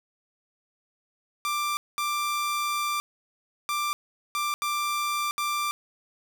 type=tone bursts at uneven times; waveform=sawtooth; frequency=1181 Hz; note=D6; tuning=9 cents sharp; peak=-22 dBFS; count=6; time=1.45-1.77 / 1.98-3 / 3.69-3.93 / 4.35-4.54 / 4.62-5.31 / 5.38-5.71 s; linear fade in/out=0 ms; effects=none